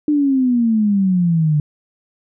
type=exponential sweep; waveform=sine; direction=down; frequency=302.9 to 146.83 Hz; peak=-12 dBFS; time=0.08-1.6 s; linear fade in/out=2 ms; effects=none